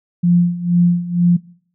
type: tone with tremolo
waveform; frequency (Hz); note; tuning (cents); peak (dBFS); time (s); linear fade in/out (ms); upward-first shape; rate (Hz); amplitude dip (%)
sine; 174.61; F3; 0; -8; 0.23-1.37; 10; sine; 2.1; 80
effects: noise-tail reverb RT60 0.6 s tail -23 dB re dry